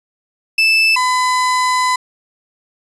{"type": "tone pair in turn", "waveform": "35% pulse", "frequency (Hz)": [2636, 1007.5], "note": ["E7", "B5"], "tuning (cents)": [-1, 34], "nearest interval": "octave + perfect fourth", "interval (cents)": 1665, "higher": "first", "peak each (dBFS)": [-8, -11], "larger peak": "first", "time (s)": [[0.58, 0.96], [0.96, 1.96]], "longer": "second", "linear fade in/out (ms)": 5, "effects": ["resampled to 22050 Hz", "8-bit"]}